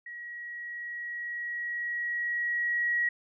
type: tone with level ramp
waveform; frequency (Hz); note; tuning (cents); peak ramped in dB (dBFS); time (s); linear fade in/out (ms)
sine; 1909; A#6; +41; -39 to -24; 0.06-3.09; 5
effects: none